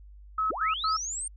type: tone bursts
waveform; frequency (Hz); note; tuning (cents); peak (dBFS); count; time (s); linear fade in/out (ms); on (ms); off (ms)
sine; 1287; E6; -42; -24; 3; 0.38-0.968; 5; 130; 99
type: linear sweep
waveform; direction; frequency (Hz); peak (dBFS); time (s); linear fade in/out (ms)
sine; up; 215.9 to 8870; -31; 0.5-1.28; 5
effects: added 50 Hz sine -46 dBFS peak until 1.36 s